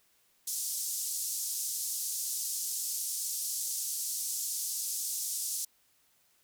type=band-pass noise; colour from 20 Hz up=pink; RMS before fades=-35 dBFS; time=0.47-5.65 s; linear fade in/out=5 ms; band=5700 to 14000 Hz; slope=24 dB/octave; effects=white hiss -69 dBFS RMS until 6.43 s